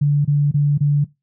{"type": "tone bursts", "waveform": "sine", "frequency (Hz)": 145, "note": "D3", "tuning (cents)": -22, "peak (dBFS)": -12, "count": 4, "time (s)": [0.01, 1.045], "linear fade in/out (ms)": 10, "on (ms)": 240, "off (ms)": 25, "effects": ["noise-tail reverb RT60 0.2 s tail -19 dB re dry"]}